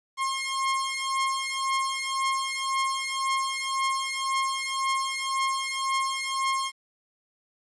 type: beating tone pair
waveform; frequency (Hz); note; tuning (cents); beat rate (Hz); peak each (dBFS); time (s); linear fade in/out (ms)
sawtooth; 1070 / 1071.9; C6 / C6; +38 / +42; 1.9; -25; 0.17-6.72; 50
effects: resampled to 24000 Hz + 10-bit